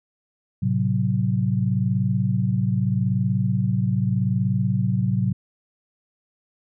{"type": "chord", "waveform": "sine", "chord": "F# diminished", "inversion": "first", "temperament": "equal with one note detuned", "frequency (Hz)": [110, 130.81, 186.39], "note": ["A2", "C3", "F#3"], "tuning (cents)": [0, 0, 13], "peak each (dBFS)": -23, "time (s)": [0.62, 5.33], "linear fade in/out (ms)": 10, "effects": []}